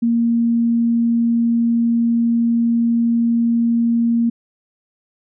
sine tone, 233.1 Hz, A#3, in tune, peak -13 dBFS, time 0.02-4.3 s, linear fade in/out 10 ms, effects none

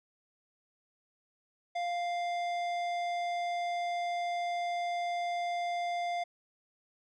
sine tone with tanh clipping, 698.5 Hz, F5, in tune, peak -33 dBFS, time 1.75-6.24 s, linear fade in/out 10 ms, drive 14 dB, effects none

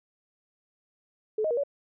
sine tone with pitch steps, 431.5 / 625 / 476.2 / 565 Hz, A4 / D#5 / A#4 / C#5, -34 / +8 / +37 / +33 cents, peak -24 dBFS, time 1.38-1.636 s, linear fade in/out 5 ms, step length 64 ms, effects none

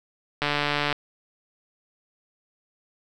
click train, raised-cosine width 0.3 ms, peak -8 dBFS, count 75, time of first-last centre 0.42-0.927 s, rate 146 Hz, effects none

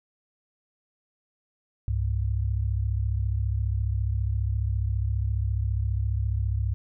sine tone pair together, 66.8 / 101.48 Hz, C2 / G#2, +36 / -40 cents, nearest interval perfect fifth, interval 724 cents, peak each -26 dBFS, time 1.88-6.74 s, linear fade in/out 0 ms, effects none

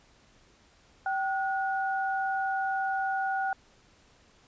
sine tone pair together, 773 / 1451.7 Hz, G5 / F#6, -24 / -33 cents, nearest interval major seventh, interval 1091 cents, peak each -28 / -32 dBFS, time 1.06-3.53 s, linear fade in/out 2 ms, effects pink hiss -61 dBFS RMS until 4.47 s + resampled to 16000 Hz

